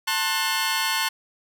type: chord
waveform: 15% pulse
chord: F# diminished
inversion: first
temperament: just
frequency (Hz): 888 / 1065.6 / 1480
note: A5 / C6 / F#6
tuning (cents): +16 / +31 / 0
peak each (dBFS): -20 / -20 / -21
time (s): 0.07-1.09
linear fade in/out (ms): 10
effects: none